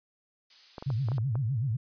violet noise, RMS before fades -41 dBFS, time 0.5-1.18 s, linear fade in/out 5 ms
clicks, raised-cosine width 1 ms, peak -25 dBFS, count 7, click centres 0.782 / 0.825 / 0.903 / 1.086 / 1.118 / 1.182 / 1.355 s
sine tone with vibrato, 122.7 Hz, B2, 11 cents flat, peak -26 dBFS, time 0.86-1.77 s, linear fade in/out 10 ms, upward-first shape sine, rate 7.9 Hz, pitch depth 250 cents each way
effects resampled to 11025 Hz

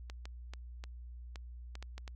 clicks, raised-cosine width 0.2 ms, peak -29 dBFS, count 9, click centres 0.099 / 0.255 / 0.536 / 0.839 / 1.358 / 1.754 / 1.826 / 1.98 / 2.078 s, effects added 60 Hz sine -45 dBFS peak until 2.15 s

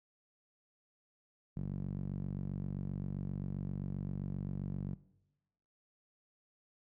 sawtooth tone with band-pass filter, 47.6 Hz, F#1, 50 cents sharp, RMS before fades -39 dBFS, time 1.56-4.95 s, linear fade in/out 10 ms, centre 160 Hz, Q 2.6, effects noise-tail reverb RT60 1.0 s tail -20 dB re dry

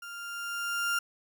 35% pulse tone with level ramp, 1396.9 Hz, F6, in tune, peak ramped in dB -39 to -24 dBFS, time 0.02-0.99 s, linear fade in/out 5 ms, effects none

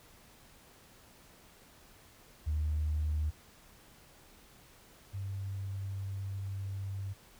sine tone pair in turn, 76.3 / 97.73 Hz, D#2 / G2, -33 / -5 cents, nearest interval major third, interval 428 cents, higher second, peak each -28 / -35 dBFS, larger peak first, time 2.46-3.31 / 5.13-7.14 s, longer second, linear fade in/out 20 ms, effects tanh soft clip ceiling -25 dBFS + pink hiss -59 dBFS RMS until 7.39 s

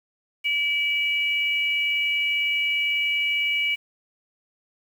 sine tone pair together, 2305 / 2907 Hz, D7 / F#7, -33 / -31 cents, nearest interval major third, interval 402 cents, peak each -22 / -26 dBFS, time 0.44-3.76 s, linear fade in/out 20 ms, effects 8-bit

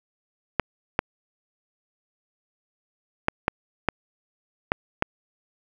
clicks, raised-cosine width 0.5 ms, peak -4 dBFS, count 7, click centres 0.597 / 0.991 / 3.284 / 3.481 / 3.887 / 4.719 / 5.024 s, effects 7-bit

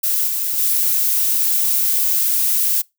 violet noise with level steps, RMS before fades -18 / -21 / -17 dBFS, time 0.03-2.82 s, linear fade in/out 10 ms, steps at 0.26 / 0.57 s, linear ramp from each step 20 ms, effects noise-tail reverb RT60 0.2 s tail -24 dB re dry

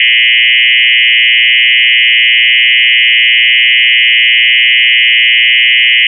sine tone with frequency modulation, 2500 Hz, D#7, 8 cents sharp, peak -4 dBFS, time 0-6.07 s, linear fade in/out 2 ms, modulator 119 Hz, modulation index 4.8, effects none

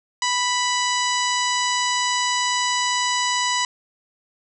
harmonic tone, 987.8 Hz, B5, in tune, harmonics 1 / 2 / 3 / 4 / 5 / 6 / 7 / 8, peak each -23 / -26 / -28 / -29 / -30 / -31 / -31 / -32 dBFS, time 0.22-3.65 s, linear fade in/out 2 ms, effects none

